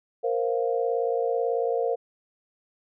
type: chord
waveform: sine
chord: Bb suspended second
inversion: none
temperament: just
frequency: 466.2 / 524.4 / 699.2 Hz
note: Bb4 / C5 / F5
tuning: 0 / +4 / +2 cents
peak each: -25 / -28 / -30 dBFS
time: 0.23-1.96 s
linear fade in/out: 20 ms
effects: none